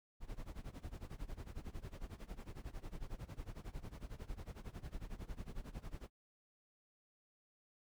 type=noise with tremolo; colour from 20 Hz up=brown; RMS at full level=-44 dBFS; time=0.2-6.1 s; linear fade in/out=50 ms; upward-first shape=sine; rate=11 Hz; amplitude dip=90%; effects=none